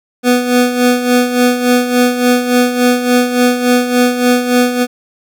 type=tone with tremolo; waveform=25% pulse; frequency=246.9 Hz; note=B3; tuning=in tune; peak=-3 dBFS; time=0.23-4.87 s; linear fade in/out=50 ms; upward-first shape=sine; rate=3.5 Hz; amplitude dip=65%; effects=none